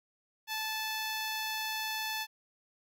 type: tone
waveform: 10% pulse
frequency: 873 Hz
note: A5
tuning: 14 cents flat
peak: -25 dBFS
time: 0.47-2.27 s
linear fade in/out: 50 ms
effects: none